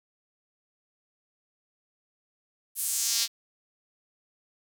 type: tone with high-pass filter sweep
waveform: sawtooth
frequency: 230.5 Hz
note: A#3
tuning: 19 cents flat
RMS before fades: -28 dBFS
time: 2.75-3.28 s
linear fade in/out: 50 ms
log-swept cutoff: 11000 to 4200 Hz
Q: 1.9
effects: none